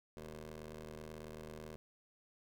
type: ring-modulated tone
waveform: 15% pulse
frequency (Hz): 78.3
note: D#2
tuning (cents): +11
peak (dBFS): -38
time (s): 0.17-1.76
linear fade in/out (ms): 0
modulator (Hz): 298
effects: none